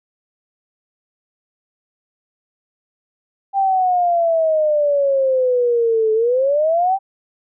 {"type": "exponential two-way sweep", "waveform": "sine", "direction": "down then up", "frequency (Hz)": [794, 433, 794], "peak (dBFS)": -13, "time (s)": [3.53, 6.99], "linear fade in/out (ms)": 50, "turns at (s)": 6.13, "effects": []}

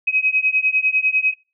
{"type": "beating tone pair", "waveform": "sine", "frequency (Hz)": [2530, 2540], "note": ["D#7", "D#7"], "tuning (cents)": [28, 35], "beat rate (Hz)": 10, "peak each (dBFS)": -18, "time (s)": [0.07, 1.34], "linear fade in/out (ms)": 10, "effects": ["noise-tail reverb RT60 0.3 s tail -24 dB re dry"]}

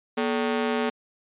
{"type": "ring-modulated tone", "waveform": "sawtooth", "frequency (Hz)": 336.8, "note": "E4", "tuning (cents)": 37, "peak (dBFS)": -16, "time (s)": [0.17, 0.9], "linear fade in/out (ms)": 10, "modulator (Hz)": 97.1, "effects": ["resampled to 8000 Hz"]}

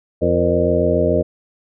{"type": "harmonic tone with a mistuned harmonic", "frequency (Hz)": 87, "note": "F2", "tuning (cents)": -6, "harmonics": [1, 2, 3, 4, 5, 6, 7], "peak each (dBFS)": [-22, -23, -23, -22, -20, -21, -19], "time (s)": [0.21, 1.23], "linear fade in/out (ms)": 20, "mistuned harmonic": 5, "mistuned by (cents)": 100, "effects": []}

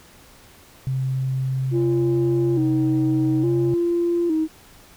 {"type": "tone", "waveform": "sine", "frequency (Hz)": 131.7, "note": "C3", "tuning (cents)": 12, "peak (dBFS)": -20, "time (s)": [0.87, 3.74], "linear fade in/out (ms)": 0}
{"type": "tone with vibrato", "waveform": "sine", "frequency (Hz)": 329.6, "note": "E4", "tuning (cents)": 0, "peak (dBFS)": -17, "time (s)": [1.71, 4.48], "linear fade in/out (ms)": 50, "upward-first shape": "square", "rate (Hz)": 0.58, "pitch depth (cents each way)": 74}
{"effects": ["tanh soft clip ceiling -12 dBFS", "pink hiss -49 dBFS RMS until 4.96 s"]}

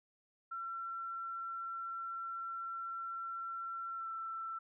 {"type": "tone with pitch glide", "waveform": "sine", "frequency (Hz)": [1354, 1336.9], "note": ["E6", "E6"], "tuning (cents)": [46, 24], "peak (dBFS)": -39, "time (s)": [0.51, 4.59], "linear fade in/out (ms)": 10, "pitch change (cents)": -22, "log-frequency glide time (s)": [3.91, 4.09], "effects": []}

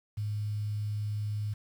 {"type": "tone with quantisation", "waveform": "sine", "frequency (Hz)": 104.9, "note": "G#2", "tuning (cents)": 18, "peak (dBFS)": -30, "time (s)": [0.17, 1.54], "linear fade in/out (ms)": 10, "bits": 9, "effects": []}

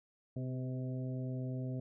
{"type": "harmonic tone with a mistuned harmonic", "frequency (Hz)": 128.4, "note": "C3", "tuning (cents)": -32, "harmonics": [1, 2, 3, 4, 5], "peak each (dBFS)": [-37, -42, -50, -51, -51], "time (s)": [0.36, 1.8], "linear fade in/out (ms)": 5, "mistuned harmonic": 3, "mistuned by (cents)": 38, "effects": []}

